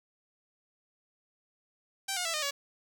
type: tone with pitch steps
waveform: 5% pulse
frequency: 779 / 718.5 / 662.7 / 611.2 / 563.7 Hz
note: G5 / F5 / E5 / D#5 / C#5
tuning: -11 / +49 / +9 / -31 / +29 cents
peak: -19 dBFS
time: 2.08-2.51 s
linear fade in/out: 10 ms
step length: 86 ms
effects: none